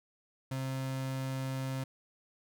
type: tone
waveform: 35% pulse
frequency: 132.6 Hz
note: C3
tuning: 23 cents sharp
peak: -32 dBFS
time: 0.51-1.84 s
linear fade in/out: 5 ms
effects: none